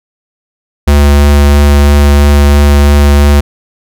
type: tone with vibrato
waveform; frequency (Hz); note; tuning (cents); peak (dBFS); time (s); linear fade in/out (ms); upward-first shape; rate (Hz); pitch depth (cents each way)
square; 72; D2; -34; -3; 0.87-3.41; 10; triangle; 3; 11
effects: none